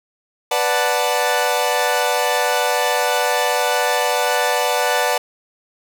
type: chord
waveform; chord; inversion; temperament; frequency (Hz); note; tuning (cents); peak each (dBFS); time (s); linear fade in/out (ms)
sawtooth; B minor seventh; none; equal; 493.9 / 587.3 / 740 / 880; B4 / D5 / F#5 / A5; 0 / 0 / 0 / 0; -18; 0.51-5.18; 5
effects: none